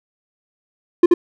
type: tone with echo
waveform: triangle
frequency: 349.2 Hz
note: F4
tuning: in tune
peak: -3 dBFS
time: 1.03-1.06 s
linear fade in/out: 5 ms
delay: 80 ms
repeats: 1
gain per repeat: -2 dB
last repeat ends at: 1.14 s
effects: none